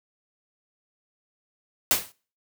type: noise with exponential decay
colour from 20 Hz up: white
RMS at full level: -17 dBFS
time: 1.91-2.12 s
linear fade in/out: 0 ms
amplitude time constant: 45 ms
effects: noise-tail reverb RT60 0.4 s tail -23 dB re dry